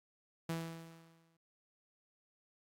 sawtooth tone with exponential decay, 164.81 Hz, E3, in tune, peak -31 dBFS, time 0.49-1.37 s, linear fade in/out 5 ms, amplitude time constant 190 ms, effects AAC 48 kbps

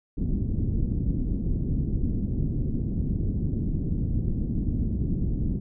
pink low-pass noise, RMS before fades -26 dBFS, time 0.17-5.6 s, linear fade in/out 10 ms, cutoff 280 Hz, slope 24 dB/octave, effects none

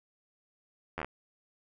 slowing click train, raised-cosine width 0.5 ms, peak -20 dBFS, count 6, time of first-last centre 0.98-1.046 s, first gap 11 ms, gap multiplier 1.09, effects none

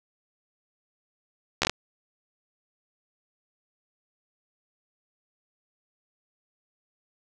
slowing click train, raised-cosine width 0.2 ms, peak -5 dBFS, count 5, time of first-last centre 1.62-1.696 s, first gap 13 ms, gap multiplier 1.26, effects none

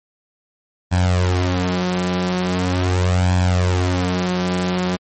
sawtooth tone with flanger, 90.7 Hz, F#2, 34 cents flat, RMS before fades -18 dBFS, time 0.91-4.97 s, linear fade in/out 20 ms, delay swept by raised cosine 1.2 to 6 ms, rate 0.41 Hz, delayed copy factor +0.85, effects MP3 32 kbps

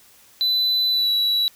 triangle tone with pitch glide, 4000 to 3922 Hz, B7 to B7, +21 to -13 cents, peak -16 dBFS, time 0.41-1.48 s, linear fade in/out 0 ms, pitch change -34 cents, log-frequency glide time 0.9-1.1 s, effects white hiss -52 dBFS RMS until 1.55 s

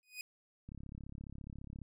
sawtooth tone with exponential growth, 2489 Hz, D#7, in tune, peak -35 dBFS, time 0.03-0.21 s, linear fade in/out 1 ms, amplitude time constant 38 ms
click train, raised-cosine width 5 ms, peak -35 dBFS, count 40, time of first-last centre 0.69-1.817 s, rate 34.6 Hz
effects none

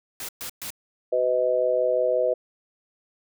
white noise bursts, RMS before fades -34 dBFS, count 3, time 0.2-0.704 s, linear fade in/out 2 ms, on 88 ms, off 120 ms
harmonic tone, 125.7 Hz, B2, 31 cents sharp, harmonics 3 / 4 / 5, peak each -30 / -22 / -23 dBFS, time 1.12-2.34 s, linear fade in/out 10 ms
effects none

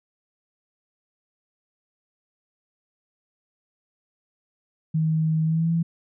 sine tone with pitch glide, 158.5 to 166.57 Hz, D#3 to E3, +32 to +18 cents, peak -19 dBFS, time 4.94-5.83 s, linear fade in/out 10 ms, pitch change +86 cents, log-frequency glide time 5.44-5.72 s, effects none

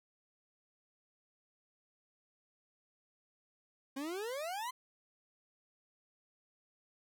40% pulse exponential sweep, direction up, 261.6 to 1046.5 Hz, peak -37 dBFS, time 3.96-4.71 s, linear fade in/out 10 ms, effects none

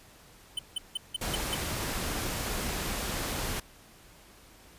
square tone bursts, 3046 Hz, F#7, 50 cents sharp, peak -29 dBFS, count 6, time 0.57-1.546 s, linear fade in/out 5 ms, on 21 ms, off 170 ms
pink noise, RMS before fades -33 dBFS, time 1.21-3.6 s, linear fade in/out 5 ms
effects pink hiss -55 dBFS RMS until 4.78 s + resampled to 32000 Hz

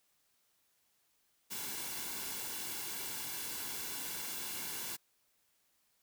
white noise with comb filter, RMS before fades -41 dBFS, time 1.5-4.97 s, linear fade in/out 20 ms, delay 1.6 ms, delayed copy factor -0.55, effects white hiss -75 dBFS RMS until 6.02 s

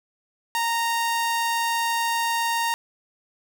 sawtooth tone, 927 Hz, A#5, 10 cents flat, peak -18 dBFS, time 0.55-2.74 s, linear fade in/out 0 ms, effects none

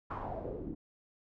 pink noise with low-pass filter sweep, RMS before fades -40 dBFS, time 0.1-0.75 s, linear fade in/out 10 ms, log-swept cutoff 1200 to 280 Hz, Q 3.9, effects none

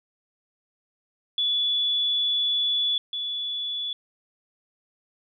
sine tone pair in turn, 3433 / 3433 Hz, A7 / A7, -43 / -43 cents, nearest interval unison, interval 0 cents, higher neither, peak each -21 / -27 dBFS, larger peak first, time 1.38-2.98 / 3.13-3.93 s, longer first, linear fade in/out 2 ms, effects none

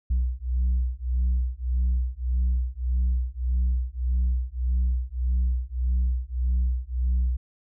sine beating tone pair, 61.3 / 63 Hz, B1 / B1, -12 / +35 cents, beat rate 1.7 Hz, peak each -23 dBFS, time 0.1-7.37 s, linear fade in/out 10 ms, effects tanh soft clip ceiling -18 dBFS

